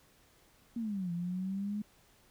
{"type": "exponential two-way sweep", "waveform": "sine", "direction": "down then up", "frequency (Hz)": [239.7, 170.1, 211.6], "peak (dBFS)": -33, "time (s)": [0.76, 1.82], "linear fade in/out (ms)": 5, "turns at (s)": 1.12, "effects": ["pink hiss -65 dBFS RMS until 2.3 s"]}